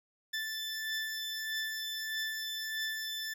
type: beating tone pair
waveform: 20% pulse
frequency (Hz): 1760 / 1761.6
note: A6 / A6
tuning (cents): 0 / +2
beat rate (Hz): 1.6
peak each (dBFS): -31 / -37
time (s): 0.33-3.34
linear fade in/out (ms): 10
effects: none